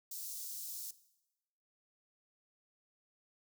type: high-pass noise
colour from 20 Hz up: white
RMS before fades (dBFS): -44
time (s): 0.11-0.91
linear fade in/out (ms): 5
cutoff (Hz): 4900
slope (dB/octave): 24
effects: noise-tail reverb RT60 0.9 s tail -17 dB re dry